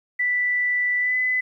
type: tone with pitch glide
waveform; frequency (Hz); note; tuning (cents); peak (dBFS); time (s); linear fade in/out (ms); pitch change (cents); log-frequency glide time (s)
sine; 1975.5 to 2010; B6 to B6; 0 to +30; -19; 0.19-1.41; 10; +30; 0.99-1.16
effects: 10-bit